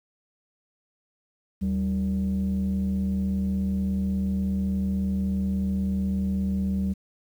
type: tone pair together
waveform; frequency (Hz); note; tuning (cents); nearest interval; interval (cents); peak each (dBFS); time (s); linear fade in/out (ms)
sine; 76.6 / 193.02; D#2 / G3; -27 / -27; octave + major third; 1600; -27 / -22; 1.61-6.94; 20
effects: tanh soft clip ceiling -20 dBFS + 9-bit